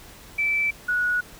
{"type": "tone pair in turn", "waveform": "sine", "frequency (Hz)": [2322, 1462.8], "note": ["D7", "F#6"], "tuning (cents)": [-20, -20], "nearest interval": "minor sixth", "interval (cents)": 800, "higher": "first", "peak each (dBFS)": -20, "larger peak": "neither", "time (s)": [[0.38, 0.71], [0.88, 1.21]], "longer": "neither", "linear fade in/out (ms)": 10, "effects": ["added 50 Hz sine -54 dBFS peak until 1.39 s", "pink hiss -46 dBFS RMS until 1.39 s"]}